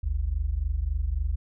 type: tone pair together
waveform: sine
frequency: 50.37 / 74 Hz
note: G1 / D2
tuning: +48 / +14 cents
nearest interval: perfect fifth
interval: 666 cents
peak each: -27 dBFS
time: 0.03-1.36 s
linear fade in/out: 10 ms
effects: none